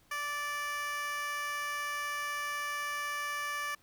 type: tone with high-pass filter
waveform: 15% pulse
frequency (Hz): 584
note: D5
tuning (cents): -10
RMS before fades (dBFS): -36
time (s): 0.11-3.75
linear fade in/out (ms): 5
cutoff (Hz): 1300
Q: 1.6
effects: pink hiss -66 dBFS RMS until 3.82 s